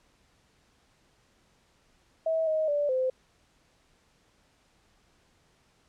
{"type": "tone with pitch steps", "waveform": "sine", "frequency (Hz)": [646, 628, 583, 516], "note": ["E5", "D#5", "D5", "C5"], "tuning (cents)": [-35, 16, -13, -24], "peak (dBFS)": -24, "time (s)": [2.26, 3.1], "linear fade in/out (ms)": 5, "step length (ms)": 210, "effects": ["pink hiss -66 dBFS RMS until 5.88 s", "low-pass 8000 Hz 12 dB/octave"]}